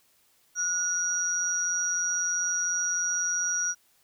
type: tone pair together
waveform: sine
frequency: 1435 / 5762 Hz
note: F6 / F#8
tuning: +47 / -47 cents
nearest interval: 2 octaves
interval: 2406 cents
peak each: -31 / -26 dBFS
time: 0.55-3.75 s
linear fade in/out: 50 ms
effects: white hiss -65 dBFS RMS until 4.03 s